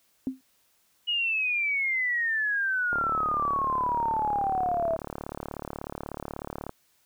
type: tone with exponential decay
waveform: sine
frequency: 261.6 Hz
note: C4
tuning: in tune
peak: -22 dBFS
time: 0.27-0.41 s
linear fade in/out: 1 ms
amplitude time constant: 29 ms
type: exponential sweep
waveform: sine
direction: down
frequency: 2911 to 646 Hz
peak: -24 dBFS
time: 1.07-4.97 s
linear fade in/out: 20 ms
type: click train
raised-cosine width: 1 ms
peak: -20 dBFS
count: 138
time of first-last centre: 2.93-6.694 s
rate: 36.4 Hz
effects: white hiss -67 dBFS RMS until 7.05 s

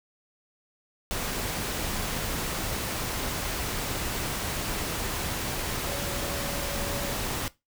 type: tone in noise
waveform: sine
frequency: 566 Hz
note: C#5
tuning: 36 cents sharp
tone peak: -37 dBFS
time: 5.87-7.13 s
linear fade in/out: 0 ms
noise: pink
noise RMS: -31 dBFS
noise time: 1.11-7.48 s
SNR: -9 dB
effects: noise-tail reverb RT60 0.2 s tail -18 dB re dry

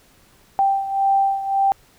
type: beating tone pair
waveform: sine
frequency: 784 / 785.8 Hz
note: G5 / G5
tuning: 0 / +4 cents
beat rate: 1.8 Hz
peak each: -17 / -22 dBFS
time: 0.59-1.72 s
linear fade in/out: 0 ms
effects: pink hiss -54 dBFS RMS until 1.98 s

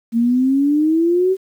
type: exponential sweep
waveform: sine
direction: up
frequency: 226.9 to 386.1 Hz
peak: -12 dBFS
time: 0.12-1.37 s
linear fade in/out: 50 ms
effects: 8-bit

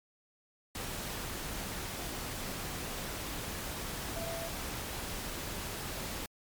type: tone in noise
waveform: sine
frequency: 666 Hz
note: E5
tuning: 18 cents sharp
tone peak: -39 dBFS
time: 4.16-4.48 s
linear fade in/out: 2 ms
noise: pink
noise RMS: -39 dBFS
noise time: 0.75-6.26 s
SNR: -3 dB
effects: MP3 96 kbps

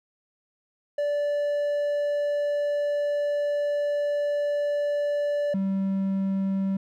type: tone pair in turn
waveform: triangle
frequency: 582 / 193.55 Hz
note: D5 / G3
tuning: -16 / -22 cents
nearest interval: octave + perfect fifth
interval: 1906 cents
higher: first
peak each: -21 dBFS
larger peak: neither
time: 0.98-5.54 / 5.54-6.77 s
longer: first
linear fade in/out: 5 ms
effects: none

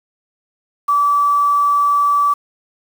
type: tone with quantisation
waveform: sine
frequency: 1154 Hz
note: D6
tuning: 31 cents flat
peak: -11 dBFS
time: 0.88-2.34 s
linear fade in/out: 10 ms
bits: 6
effects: none

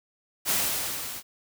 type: noise with level ramp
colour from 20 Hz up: white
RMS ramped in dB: -23 to -38 dBFS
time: 0.45-1.23 s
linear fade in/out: 50 ms
effects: none

